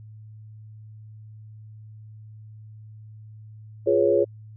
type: chord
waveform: sine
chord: C# dominant seventh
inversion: first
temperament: equal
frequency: 349.2 / 415.3 / 493.9 / 554.4 Hz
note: E#4 / G#4 / B4 / C#5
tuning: 0 / 0 / 0 / 0 cents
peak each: -23 / -21 / -26 / -21 dBFS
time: 3.86-4.25 s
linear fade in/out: 20 ms
effects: added 108 Hz sine -41 dBFS peak until 4.56 s